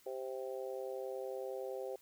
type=harmonic tone; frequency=130.81 Hz; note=C3; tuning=in tune; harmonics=3 / 4 / 5 / 6; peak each=-43 / -42 / -50 / -51 dBFS; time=0.06-1.96 s; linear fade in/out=5 ms; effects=white hiss -66 dBFS RMS until 2.01 s